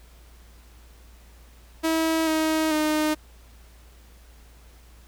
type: tone with pitch steps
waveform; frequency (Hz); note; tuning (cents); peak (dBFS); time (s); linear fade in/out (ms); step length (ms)
sawtooth; 322.8 / 315.8 / 307; E4 / D#4 / D#4; -36 / +26 / -23; -17; 1.83-3.15; 20; 440
effects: added 58 Hz sine -48 dBFS peak until 5.07 s + pink hiss -56 dBFS RMS until 5.07 s